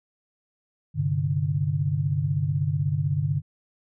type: chord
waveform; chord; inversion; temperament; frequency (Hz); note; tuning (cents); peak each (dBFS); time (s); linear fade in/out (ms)
sine; G suspended fourth; none; equal; 98 / 130.81 / 146.83; G2 / C3 / D3; 0 / 0 / 0; -28 / -28 / -24; 0.94-3.42; 50
effects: none